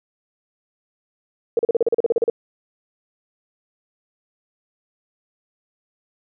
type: tone bursts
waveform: sine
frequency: 464.9 Hz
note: A#4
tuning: 5 cents flat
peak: -13 dBFS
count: 13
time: 1.57-2.299 s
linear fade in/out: 2 ms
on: 21 ms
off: 38 ms
effects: none